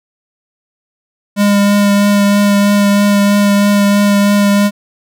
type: tone with vibrato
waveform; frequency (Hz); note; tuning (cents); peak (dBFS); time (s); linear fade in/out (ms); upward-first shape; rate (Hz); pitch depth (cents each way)
square; 202.9; G#3; -40; -8; 1.36-4.71; 50; triangle; 3.1; 14
effects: none